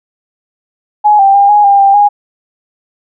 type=tone with pitch steps; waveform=sine; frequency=839 / 786 / 802 / 831 / 800 / 791 / 822 Hz; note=G#5 / G5 / G5 / G#5 / G5 / G5 / G#5; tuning=+17 / +4 / +39 / +1 / +35 / +15 / -18 cents; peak=-3 dBFS; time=1.04-2.09 s; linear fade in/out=20 ms; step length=150 ms; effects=none